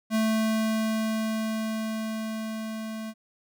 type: tone with level ramp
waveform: square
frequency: 220 Hz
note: A3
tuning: in tune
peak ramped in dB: -22 to -34 dBFS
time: 0.1-3.14 s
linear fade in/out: 50 ms
effects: none